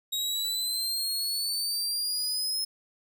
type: exponential sweep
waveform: sawtooth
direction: up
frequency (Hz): 3786 to 5190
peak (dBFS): -25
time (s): 0.12-2.65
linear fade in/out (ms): 10
effects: none